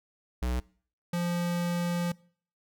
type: tone pair in turn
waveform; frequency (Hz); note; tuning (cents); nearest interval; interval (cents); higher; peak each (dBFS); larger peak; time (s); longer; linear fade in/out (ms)
square; 61.74 / 173.87; B1 / F3; 0 / -7; octave + tritone; 1793; second; -28; neither; 0.42-0.6 / 1.13-2.12; second; 5
effects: noise-tail reverb RT60 0.5 s tail -23 dB re dry